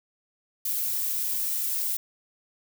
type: noise with flanger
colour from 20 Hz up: violet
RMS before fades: -28 dBFS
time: 0.65-1.97 s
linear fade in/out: 5 ms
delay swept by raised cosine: 1.8 to 3.3 ms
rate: 1.1 Hz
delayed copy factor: -0.55
effects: none